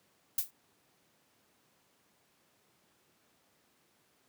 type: noise with exponential decay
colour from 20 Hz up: violet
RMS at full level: -25 dBFS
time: 0.38-0.51 s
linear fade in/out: 5 ms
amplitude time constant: 27 ms
effects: pink hiss -70 dBFS RMS until 4.28 s + high-pass 150 Hz 12 dB/octave